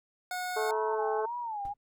25% pulse tone, 728 Hz, F#5, 28 cents flat, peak -29 dBFS, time 0.31-0.71 s, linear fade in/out 2 ms
harmonic tone, 217.4 Hz, A3, 21 cents flat, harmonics 2 / 3 / 4 / 5 / 6 / 7, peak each -30 / -38 / -37 / -38 / -46 / -44 dBFS, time 0.56-1.26 s, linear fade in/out 10 ms
sine tone with vibrato, 880 Hz, A5, in tune, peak -33 dBFS, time 0.68-1.74 s, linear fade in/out 20 ms, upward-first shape sine, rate 1.8 Hz, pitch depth 170 cents each way
brown noise with exponential decay, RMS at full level -42 dBFS, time 1.65-1.77 s, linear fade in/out 1 ms, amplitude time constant 26 ms
effects none

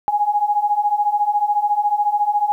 sine beating tone pair, 820 / 834 Hz, G#5 / G#5, -22 / +7 cents, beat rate 14 Hz, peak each -20 / -17 dBFS, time 0.08-2.52 s, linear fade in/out 0 ms, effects 9-bit

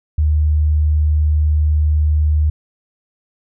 sine tone, 76 Hz, D#2, 40 cents flat, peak -11 dBFS, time 0.18-2.5 s, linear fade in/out 5 ms, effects none

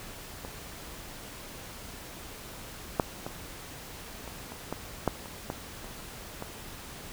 clicks, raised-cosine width 1 ms, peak -25 / -8 / -21 / -25 / -27 / -18 / -10 / -27 / -18 / -29 / -21 dBFS, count 11, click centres 0.449 / 2.998 / 3.265 / 4.277 / 4.52 / 4.726 / 5.077 / 5.258 / 5.501 / 5.844 / 6.424 s, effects pink hiss -44 dBFS RMS until 7.12 s

